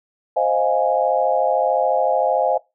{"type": "chord", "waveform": "sine", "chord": "F minor seventh", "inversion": "second", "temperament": "equal with one note detuned", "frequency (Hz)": [523.3, 624.8, 698.5, 830.6], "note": ["C5", "Eb5", "F5", "Ab5"], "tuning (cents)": [0, 7, 0, 0], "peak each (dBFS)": -21, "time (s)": [0.36, 2.58], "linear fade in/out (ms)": 10, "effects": ["noise-tail reverb RT60 0.2 s tail -20 dB re dry"]}